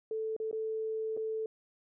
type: tone with dropouts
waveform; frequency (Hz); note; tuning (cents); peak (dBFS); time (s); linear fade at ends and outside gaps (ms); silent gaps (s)
sine; 440; A4; 0; -32; 0.11-1.46; 2; 0.365-0.4 / 0.513-0.528 / 1.167-1.173
effects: none